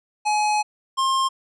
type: tone pair in turn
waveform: square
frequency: 844 / 1063.4 Hz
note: G#5 / C6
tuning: +28 / +28 cents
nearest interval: major third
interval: 400 cents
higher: second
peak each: -19 dBFS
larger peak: neither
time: 0.25-0.63 / 0.97-1.29 s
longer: first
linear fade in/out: 20 ms
effects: resampled to 22050 Hz